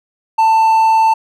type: tone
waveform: triangle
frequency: 889 Hz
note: A5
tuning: 18 cents sharp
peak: -6 dBFS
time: 0.38-1.14 s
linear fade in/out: 10 ms
effects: none